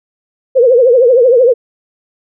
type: tone with vibrato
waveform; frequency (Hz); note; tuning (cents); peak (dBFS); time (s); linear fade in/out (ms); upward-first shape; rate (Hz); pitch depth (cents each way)
sine; 494.5; B4; +2; -4; 0.55-1.54; 20; triangle; 13; 160
effects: none